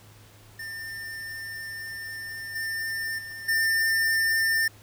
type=tone with level steps; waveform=square; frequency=1798 Hz; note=A6; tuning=37 cents sharp; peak=-35 / -29 / -37 / -22 dBFS; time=0.59-4.68 s; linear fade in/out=5 ms; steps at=2.55 / 3.18 / 3.48 s; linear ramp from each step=10 ms; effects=added 105 Hz sine -52 dBFS peak until 4.82 s + pink hiss -54 dBFS RMS until 4.82 s